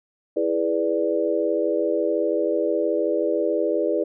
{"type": "chord", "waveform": "sine", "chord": "E dominant seventh", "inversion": "none", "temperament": "equal", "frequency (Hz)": [329.6, 415.3, 493.9, 587.3], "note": ["E4", "G#4", "B4", "D5"], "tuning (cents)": [0, 0, 0, 0], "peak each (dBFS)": -25, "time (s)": [0.36, 4.04], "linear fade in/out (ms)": 10, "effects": []}